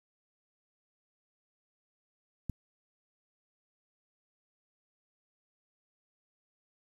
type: click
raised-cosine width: 5 ms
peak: -22 dBFS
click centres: 2.497 s
effects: 9-bit